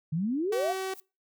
sine exponential sweep, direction up, 147.8 to 762 Hz, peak -26 dBFS, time 0.12-0.73 s, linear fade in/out 10 ms
sawtooth tone, 380.3 Hz, F#4, 48 cents sharp, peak -27 dBFS, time 0.52-0.94 s, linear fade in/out 5 ms
violet noise with exponential growth, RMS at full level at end -44 dBFS, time 0.79-1 s, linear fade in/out 0 ms, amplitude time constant 44 ms
effects noise-tail reverb RT60 0.3 s tail -24 dB re dry

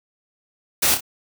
white noise with echo, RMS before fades -18 dBFS, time 0.82-0.95 s, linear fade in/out 10 ms, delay 29 ms, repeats 2, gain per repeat -7 dB, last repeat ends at 1.008 s, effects none

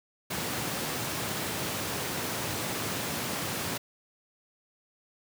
pink high-pass noise, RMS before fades -33 dBFS, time 0.3-3.78 s, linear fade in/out 10 ms, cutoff 100 Hz, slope 24 dB/octave, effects none

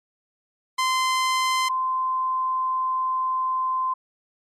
sawtooth / sine tone pair in turn, 1036 / 1036 Hz, C6 / C6, -17 / -17 cents, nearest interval unison, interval 0 cents, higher neither, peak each -16 / -21 dBFS, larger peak first, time 0.78-1.69 / 1.69-3.94 s, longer second, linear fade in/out 10 ms, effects low-pass 9000 Hz 12 dB/octave + MP3 64 kbps

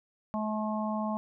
harmonic tone, 214.9 Hz, A3, 41 cents flat, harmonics 1 / 3 / 4 / 5, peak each -31 / -36 / -37 / -38 dBFS, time 0.34-1.17 s, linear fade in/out 0 ms, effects none

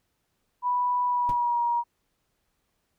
sine tone with pitch glide, 985 to 949.8 Hz, B5 to A#5, -5 to +32 cents, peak -22 dBFS, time 0.62-1.84 s, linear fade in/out 50 ms, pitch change -63 cents, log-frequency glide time 1.05-1.61 s
brown noise with exponential decay, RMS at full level -30 dBFS, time 1.29-1.39 s, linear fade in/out 2 ms, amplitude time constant 20 ms
effects pink hiss -75 dBFS RMS until 2.98 s

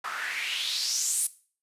white noise with band-pass filter sweep, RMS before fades -30 dBFS, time 0.04-1.27 s, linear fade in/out 5 ms, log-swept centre 1200 to 9900 Hz, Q 4.1, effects noise-tail reverb RT60 0.4 s tail -17 dB re dry + resampled to 32000 Hz

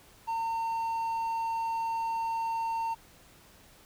triangle tone, 910 Hz, A#5, 42 cents flat, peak -27 dBFS, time 0.27-2.95 s, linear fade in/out 20 ms, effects pink hiss -57 dBFS RMS until 3.85 s

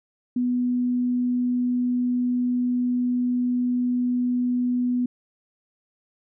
sine tone, 246.9 Hz, B3, in tune, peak -20 dBFS, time 0.36-5.06 s, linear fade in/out 5 ms, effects none

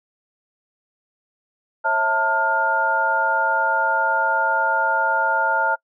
sine tone cluster, 543 / 651 / 895 / 1414 Hz, C#5 / E5 / A5 / F6, -36 / -22 / +29 / +21 cents, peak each -28 / -26 / -20 / -20 dBFS, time 1.84-5.76 s, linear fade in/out 20 ms, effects noise-tail reverb RT60 0.1 s tail -26 dB re dry

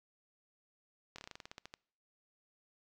slowing click train, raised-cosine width 0.2 ms, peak -29 dBFS, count 13, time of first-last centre 1.16-1.739 s, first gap 24 ms, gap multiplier 1.12, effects noise-tail reverb RT60 0.6 s tail -26 dB re dry

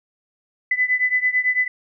sine beating tone pair, 2000 / 2009 Hz, B6 / B6, +21 / +29 cents, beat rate 9 Hz, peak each -19 / -21 dBFS, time 0.71-1.68 s, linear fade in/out 5 ms, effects none

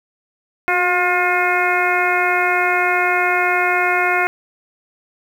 harmonic tone with a mistuned harmonic, 356.8 Hz, F4, 37 cents sharp, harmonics 1 / 2 / 3 / 4 / 5 / 6 / 7, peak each -23 / -20 / -24 / -20 / -25 / -20 / -25 dBFS, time 0.68-4.27 s, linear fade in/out 0 ms, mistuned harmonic 1, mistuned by +33 cents, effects 7-bit

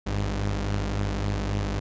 sawtooth tone pair together, 51.93 / 100.2 Hz, G#1 / G2, +1 / +38 cents, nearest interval major seventh, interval 1137 cents, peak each -24 / -24 dBFS, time 0.06-1.8 s, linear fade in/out 10 ms, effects resampled to 16000 Hz

